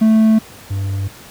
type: tone pair in turn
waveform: triangle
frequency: 219.8 / 97.91 Hz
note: A3 / G2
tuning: -2 / -2 cents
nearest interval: octave + major second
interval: 1400 cents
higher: first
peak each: -6 / -15 dBFS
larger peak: first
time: 0.01-0.39 / 0.7-1.08 s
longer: neither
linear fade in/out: 10 ms
effects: pink hiss -39 dBFS RMS until 1.3 s + high-pass 60 Hz 12 dB/octave